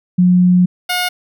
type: tone pair in turn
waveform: sine / 10% pulse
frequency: 180 / 720 Hz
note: F#3 / F#5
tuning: -47 / -47 cents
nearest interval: 2 octaves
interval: 2400 cents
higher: second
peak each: -7 dBFS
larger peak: neither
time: 0.18-0.66 / 0.89-1.09 s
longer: first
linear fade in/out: 10 ms
effects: none